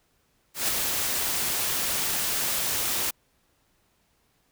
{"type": "noise with ADSR envelope", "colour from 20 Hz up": "white", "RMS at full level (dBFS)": -24, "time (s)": [0.54, 3.11], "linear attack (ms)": 140, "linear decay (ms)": 12, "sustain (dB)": -3, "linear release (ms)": 11, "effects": ["pink hiss -68 dBFS RMS until 4.51 s"]}